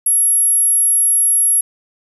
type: tone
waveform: sine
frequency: 11220 Hz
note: F9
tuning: 7 cents sharp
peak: -9 dBFS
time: 0.06-1.61 s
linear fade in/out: 5 ms
effects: tanh soft clip ceiling -7 dBFS + 7-bit